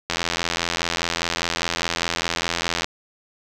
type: click train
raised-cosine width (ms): 0.2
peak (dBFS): -4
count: 234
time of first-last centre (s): 0.1-2.844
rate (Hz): 84.9
effects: none